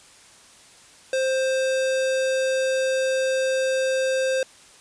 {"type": "tone", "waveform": "square", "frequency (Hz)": 525, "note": "C5", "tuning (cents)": 6, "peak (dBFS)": -21, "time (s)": [1.13, 4.43], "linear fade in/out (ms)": 2, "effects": ["white hiss -50 dBFS RMS until 4.8 s", "resampled to 22050 Hz"]}